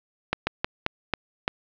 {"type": "slowing click train", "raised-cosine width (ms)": 0.3, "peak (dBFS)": -6, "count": 6, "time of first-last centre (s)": [0.33, 1.479], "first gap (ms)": 140, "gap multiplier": 1.25, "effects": ["low-pass 4000 Hz 12 dB/octave", "8-bit"]}